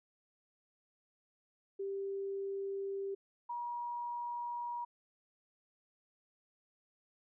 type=tone pair in turn; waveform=sine; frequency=393.1 / 956.8 Hz; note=G4 / A#5; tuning=+5 / +45 cents; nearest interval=octave + minor third; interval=1540 cents; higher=second; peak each=-36 / -37 dBFS; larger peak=first; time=1.79-3.15 / 3.49-4.85 s; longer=neither; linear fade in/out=10 ms; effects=none

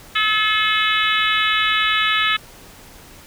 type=harmonic tone with a mistuned harmonic; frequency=430 Hz; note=A4; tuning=40 cents flat; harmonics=3 / 4 / 5 / 6 / 7 / 8 / 9; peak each=-21 / -22 / -23 / -24 / -24 / -25 / -26 dBFS; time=0.15-2.37 s; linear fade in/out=10 ms; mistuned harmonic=9; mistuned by=-17 cents; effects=pink hiss -43 dBFS RMS until 3.26 s

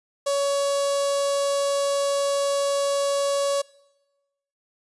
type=tone with notch filter; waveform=sawtooth; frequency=561 Hz; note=C#5; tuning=21 cents sharp; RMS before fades=-23 dBFS; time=0.26-3.62 s; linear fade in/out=10 ms; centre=2000 Hz; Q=0.63; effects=noise-tail reverb RT60 1.0 s tail -23 dB re dry + resampled to 24000 Hz

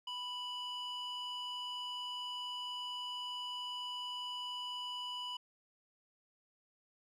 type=tone with band-pass filter; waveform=square; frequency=987.8 Hz; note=B5; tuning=in tune; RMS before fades=-42 dBFS; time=0.07-5.37 s; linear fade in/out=5 ms; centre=2500 Hz; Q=3.3; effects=none

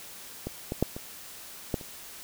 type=clicks; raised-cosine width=2 ms; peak=-19 / -17 / -9 / -23 / -13 / -30 dBFS; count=6; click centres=0.47 / 0.721 / 0.826 / 0.965 / 1.742 / 1.812 s; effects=white hiss -45 dBFS RMS until 2.23 s

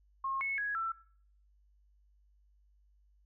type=tone with pitch steps; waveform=sine; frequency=1077 / 2196 / 1665 / 1337 Hz; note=C6 / C#7 / G#6 / E6; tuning=+50 / -17 / +4 / +24 cents; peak=-32 dBFS; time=0.24-0.92 s; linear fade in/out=5 ms; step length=170 ms; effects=noise-tail reverb RT60 0.6 s tail -22 dB re dry + added 50 Hz sine -64 dBFS peak until 3.25 s

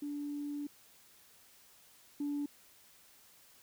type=tone pair in turn; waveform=sine; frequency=290.2 / 288.8 Hz; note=D4 / D4; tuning=-21 / -29 cents; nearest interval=unison; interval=8 cents; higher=first; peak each=-36 / -32 dBFS; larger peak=second; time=0.02-0.67 / 2.2-2.46 s; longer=first; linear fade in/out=5 ms; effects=tanh soft clip ceiling -30 dBFS + white hiss -62 dBFS RMS until 3.62 s

